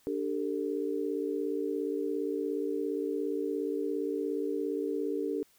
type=chord; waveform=sine; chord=D suspended fourth; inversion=none; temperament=equal with one note detuned; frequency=293.7 / 392 / 449.2 Hz; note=D4 / G4 / A4; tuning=0 / 0 / +36 cents; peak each=-34 dBFS; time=0.07-5.43 s; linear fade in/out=0 ms; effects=white hiss -65 dBFS RMS until 5.58 s